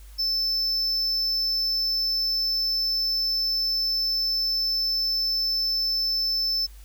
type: tone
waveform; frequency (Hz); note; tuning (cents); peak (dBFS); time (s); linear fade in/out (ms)
triangle; 5280; E8; +2; -21; 0.18-6.67; 20
effects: added 50 Hz sine -42 dBFS peak until 6.84 s + white hiss -55 dBFS RMS until 6.84 s